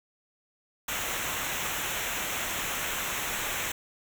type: noise with comb filter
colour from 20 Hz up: pink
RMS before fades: -32 dBFS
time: 0.88-3.72 s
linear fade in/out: 5 ms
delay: 0.21 ms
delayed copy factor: -0.75
effects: none